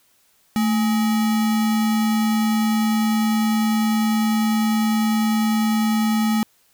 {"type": "tone with sample-and-hold", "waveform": "sine", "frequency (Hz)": 220, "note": "A3", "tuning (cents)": 0, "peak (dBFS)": -16, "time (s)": [0.56, 6.43], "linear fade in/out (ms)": 0, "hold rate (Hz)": 1050, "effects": ["white hiss -60 dBFS RMS until 6.73 s"]}